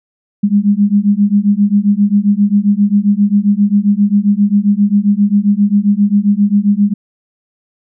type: beating tone pair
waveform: sine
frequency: 200.1 / 207.6 Hz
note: G3 / G#3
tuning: +36 / 0 cents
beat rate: 7.5 Hz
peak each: -11 dBFS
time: 0.43-6.94 s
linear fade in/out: 10 ms
effects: none